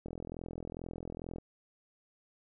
click train, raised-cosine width 2 ms, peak -28 dBFS, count 57, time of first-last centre 0.06-1.384 s, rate 42.3 Hz, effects none

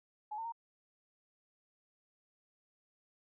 sine tone with pitch steps, 847 / 904 / 926 Hz, G#5 / A5 / A#5, +34 / +47 / -12 cents, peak -38 dBFS, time 0.31-0.523 s, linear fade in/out 10 ms, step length 71 ms, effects none

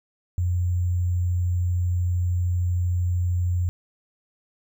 sine tone with sample-and-hold, 88.7 Hz, F2, 27 cents sharp, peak -20 dBFS, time 0.38-3.69 s, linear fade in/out 0 ms, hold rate 7350 Hz, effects none

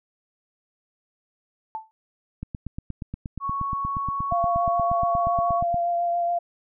sine tone with exponential decay, 880 Hz, A5, in tune, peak -25 dBFS, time 1.75-1.91 s, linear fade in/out 0 ms, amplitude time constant 33 ms
click train, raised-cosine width 5 ms, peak -19 dBFS, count 29, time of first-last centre 2.43-5.744 s, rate 8.45 Hz
sine tone with pitch glide, 1108.7 to 1115.8 Hz, C#6 to C#6, 0 to +11 cents, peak -25 dBFS, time 3.4-5.63 s, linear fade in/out 50 ms, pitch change +11 cents, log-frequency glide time 3.55-5.21 s
sine tone with vibrato, 692 Hz, F5, 16 cents flat, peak -21 dBFS, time 4.31-6.39 s, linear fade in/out 10 ms, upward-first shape triangle, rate 7.1 Hz, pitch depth 18 cents each way
effects none

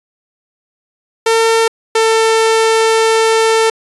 sawtooth tone pair in turn, 452.3 / 447.1 Hz, A4 / A4, +48 / +28 cents, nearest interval unison, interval 20 cents, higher first, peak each -5 dBFS, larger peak neither, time 1.26-1.68 / 1.95-3.7 s, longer second, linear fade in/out 5 ms, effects resampled to 24000 Hz

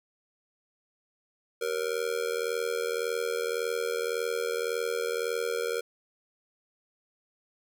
square tone with amplitude modulation, 469 Hz, A#4, 11 cents sharp, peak -25 dBFS, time 1.61-5.81 s, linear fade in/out 10 ms, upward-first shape sine, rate 81.8 Hz, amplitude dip 90%, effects none

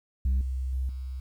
sine tone with level steps, 65 Hz, C2, 11 cents flat, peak -19 / -27 / -25 / -32 dBFS, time 0.25-1.2 s, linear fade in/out 5 ms, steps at 0.41 / 0.73 / 0.89 s, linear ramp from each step 2 ms, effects tanh soft clip ceiling -21 dBFS + 10-bit

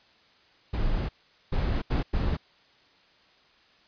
brown noise bursts at uneven times, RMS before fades -26 dBFS, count 4, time 0.73-1.09 / 1.52-1.82 / 1.9-2.03 / 2.13-2.37 s, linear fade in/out 10 ms, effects white hiss -60 dBFS RMS until 3.87 s + resampled to 11025 Hz

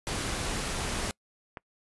pink noise, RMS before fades -32 dBFS, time 0.07-1.11 s, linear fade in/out 0 ms
click, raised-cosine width 0.5 ms, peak -23 dBFS, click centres 1.572 s
effects noise-tail reverb RT60 0.1 s tail -26 dB re dry + resampled to 24000 Hz

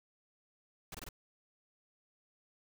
pink noise bursts, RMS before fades -45 dBFS, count 4, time 0.92-1.089 s, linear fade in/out 2 ms, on 25 ms, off 23 ms, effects none

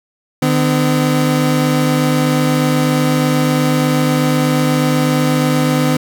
30% pulse tone pair together, 151.4 / 254.6 Hz, D#3 / C4, -47 / -47 cents, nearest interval major sixth, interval 900 cents, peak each -12 dBFS, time 0.42-5.97 s, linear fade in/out 5 ms, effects none

